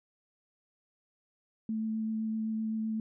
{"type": "tone with vibrato", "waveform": "sine", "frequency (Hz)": 220, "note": "A3", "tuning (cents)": 0, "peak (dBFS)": -30, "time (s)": [1.69, 3], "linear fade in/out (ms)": 2, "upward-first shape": "sine", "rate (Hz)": 7.8, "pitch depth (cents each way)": 10, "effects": []}